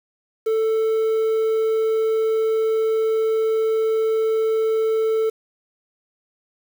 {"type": "tone with quantisation", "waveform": "triangle", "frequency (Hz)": 442.5, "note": "A4", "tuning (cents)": 10, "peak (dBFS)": -15, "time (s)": [0.46, 5.3], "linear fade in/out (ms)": 10, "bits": 7, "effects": []}